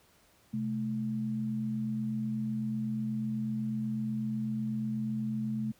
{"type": "tone pair together", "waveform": "sine", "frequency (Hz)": [129.2, 217.3], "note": ["C3", "A3"], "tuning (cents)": [-21, -21], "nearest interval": "major sixth", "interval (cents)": 900, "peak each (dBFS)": [-37, -31], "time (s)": [0.53, 5.72], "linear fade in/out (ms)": 10, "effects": ["pink hiss -64 dBFS RMS until 5.79 s", "high-pass 60 Hz 12 dB/octave"]}